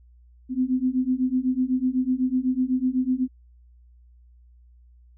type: beating tone pair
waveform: sine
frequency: 251.8 / 259.8 Hz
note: B3 / C4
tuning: +34 / -12 cents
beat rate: 8 Hz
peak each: -24 / -23 dBFS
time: 0.49-3.28 s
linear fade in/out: 50 ms
effects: added 60 Hz sine -50 dBFS peak until 5.17 s